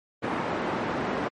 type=band-pass noise; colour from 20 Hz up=pink; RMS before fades=-29 dBFS; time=0.22-1.29 s; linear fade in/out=20 ms; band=210 to 1500 Hz; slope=12 dB/octave; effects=MP3 48 kbps